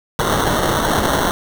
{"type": "noise with sample-and-hold", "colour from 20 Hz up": "white", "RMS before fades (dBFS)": -17, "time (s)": [0.19, 1.31], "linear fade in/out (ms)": 0, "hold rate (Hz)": 2450, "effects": []}